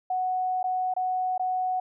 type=tone with dropouts; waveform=sine; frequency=740 Hz; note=F#5; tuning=in tune; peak=-24 dBFS; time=0.1-1.8 s; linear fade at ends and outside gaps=5 ms; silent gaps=0.63-0.64 / 0.939-0.964 / 1.379-1.395 s; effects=none